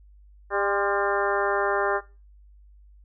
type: harmonic tone with a mistuned harmonic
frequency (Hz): 200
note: G3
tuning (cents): +35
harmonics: 2 / 3 / 4 / 5 / 6 / 7 / 8 / 9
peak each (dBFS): -27 / -29 / -30 / -31 / -32 / -32 / -33 / -34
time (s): 0.5-2.01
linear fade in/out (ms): 50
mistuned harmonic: 5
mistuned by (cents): +68
effects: noise-tail reverb RT60 0.3 s tail -18 dB re dry + added 50 Hz sine -49 dBFS peak until 3.04 s